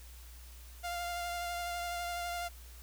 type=tone with vibrato; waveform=sawtooth; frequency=698 Hz; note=F5; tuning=1 cent flat; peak=-32 dBFS; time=0.83-2.49 s; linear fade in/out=20 ms; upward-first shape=sine; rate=12 Hz; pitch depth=16 cents each way; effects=added 60 Hz sine -49 dBFS peak until 2.82 s + white hiss -57 dBFS RMS until 2.82 s